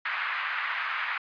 white band-pass noise, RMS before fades -31 dBFS, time 0.05-1.18 s, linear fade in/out 5 ms, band 1100 to 2200 Hz, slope 24 dB/octave, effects resampled to 11025 Hz

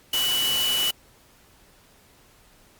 sine tone in noise, 2960 Hz, F#7, in tune, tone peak -22 dBFS, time 0.13-0.91 s, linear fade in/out 5 ms, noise white, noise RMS -28 dBFS, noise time 0.13-0.91 s, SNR +3 dB, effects pink hiss -56 dBFS RMS until 2.79 s + Opus 48 kbps

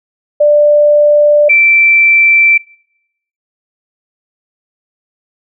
sine tone pair in turn, 591 / 2338 Hz, D5 / D7, +11 / -8 cents, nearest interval 2 octaves, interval 2381 cents, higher second, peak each -4 dBFS, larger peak neither, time 0.4-1.49 / 1.49-2.58 s, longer neither, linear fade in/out 10 ms, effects noise-tail reverb RT60 0.8 s tail -25 dB re dry

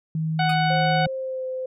sine tone, 158.9 Hz, D#3, 37 cents sharp, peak -22 dBFS, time 0.15-1.07 s, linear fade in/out 2 ms
harmonic tone, 742 Hz, F#5, 5 cents sharp, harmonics 1 / 2 / 3 / 4 / 5 / 6, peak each -21 / -27 / -31 / -33 / -35 / -37 dBFS, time 0.39-1.06 s, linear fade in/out 5 ms
20% pulse tone with exponential decay, 1244.5 Hz, D#6, in tune, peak -25 dBFS, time 0.49-0.6 s, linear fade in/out 5 ms, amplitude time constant 22 ms
sine tone with pitch glide, 531 to 516.5 Hz, C5 to C5, +25 to -22 cents, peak -26 dBFS, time 0.7-1.66 s, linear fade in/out 5 ms, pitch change -47 cents, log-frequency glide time 1.04-1.46 s
effects none

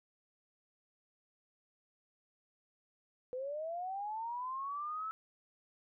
sine linear sweep, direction up, 493.9 to 1317 Hz, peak -37 dBFS, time 3.33-5.11 s, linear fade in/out 0 ms, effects none

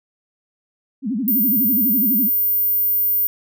sine tone with vibrato, 235.5 Hz, A#3, 18 cents sharp, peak -19 dBFS, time 1.02-2.3 s, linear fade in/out 50 ms, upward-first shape sine, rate 12 Hz, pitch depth 290 cents each way
sine tone, 14500 Hz, A#9, 49 cents flat, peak -15 dBFS, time 1.28-3.27 s, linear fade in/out 0 ms
effects none

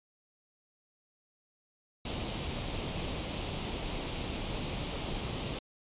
pink noise with comb filter, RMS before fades -36 dBFS, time 2.05-5.59 s, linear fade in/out 5 ms, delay 0.31 ms, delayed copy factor +0.55, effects resampled to 8000 Hz

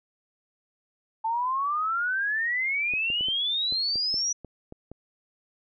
sine exponential sweep, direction up, 880 to 5900 Hz, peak -24 dBFS, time 1.24-4.33 s, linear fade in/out 10 ms
clicks, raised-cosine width 2 ms, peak -27 dBFS, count 10, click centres 2.937 / 3.102 / 3.209 / 3.285 / 3.724 / 3.957 / 4.142 / 4.447 / 4.724 / 4.916 s
effects none

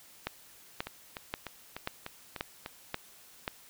two click trains, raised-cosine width 0.3 ms, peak -22 / -16 dBFS, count 7 / 7, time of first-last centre 0.87-2.661 / 0.27-3.479 s, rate 3.35 / 1.87 Hz, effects white hiss -56 dBFS RMS until 3.69 s

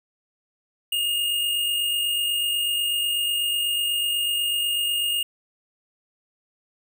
square tone with amplitude modulation, 2842 Hz, F7, 30 cents sharp, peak -21 dBFS, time 0.92-5.23 s, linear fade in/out 5 ms, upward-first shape sine, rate 48.1 Hz, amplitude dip 30%, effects none

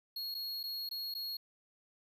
square tone with dropouts, 4309 Hz, C#8, 50 cents flat, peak -38 dBFS, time 0.16-1.37 s, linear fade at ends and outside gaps 5 ms, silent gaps 0.344-0.348 / 0.631-0.637 / 0.891-0.911 / 1.141-1.149 s, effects none

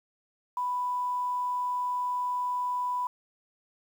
sine tone, 990 Hz, B5, 4 cents sharp, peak -27 dBFS, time 0.57-3.07 s, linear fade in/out 2 ms, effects 9-bit

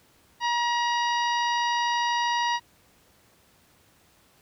harmonic tone, 953 Hz, A#5, 38 cents sharp, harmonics 1 / 2 / 3 / 4 / 5 / 6, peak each -24 / -30 / -34 / -36 / -38 / -40 dBFS, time 0.4-2.6 s, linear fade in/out 50 ms, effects pink hiss -60 dBFS RMS until 4.41 s + high-pass 60 Hz 12 dB/octave

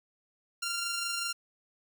10% pulse tone with amplitude modulation, 1387 Hz, F6, 12 cents flat, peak -22 dBFS, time 0.62-1.33 s, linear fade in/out 10 ms, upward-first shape sine, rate 25.3 Hz, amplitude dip 30%, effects none

